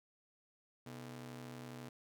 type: ring-modulated tone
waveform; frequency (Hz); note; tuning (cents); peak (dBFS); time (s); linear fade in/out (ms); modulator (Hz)
sawtooth; 186.2; F#3; +11; -40; 0.86-1.89; 5; 57
effects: none